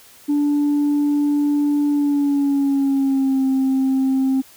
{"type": "tone with pitch glide", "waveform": "sine", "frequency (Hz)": [291.1, 265.4], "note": ["D4", "C4"], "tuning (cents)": [-15, 25], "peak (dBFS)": -13, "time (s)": [0.28, 4.42], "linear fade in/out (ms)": 20, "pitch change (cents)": -160, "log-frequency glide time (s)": [1.89, 3.45], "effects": ["tanh soft clip ceiling -13 dBFS", "white hiss -47 dBFS RMS until 4.56 s"]}